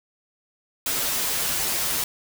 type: noise with comb filter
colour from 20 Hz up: white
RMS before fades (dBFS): -25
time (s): 0.86-2.04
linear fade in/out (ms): 2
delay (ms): 9.7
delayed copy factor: -0.7
effects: none